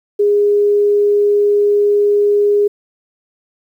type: tone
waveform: sine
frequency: 410.9 Hz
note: G#4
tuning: 18 cents flat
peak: -9 dBFS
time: 0.19-2.68 s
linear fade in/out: 10 ms
effects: 8-bit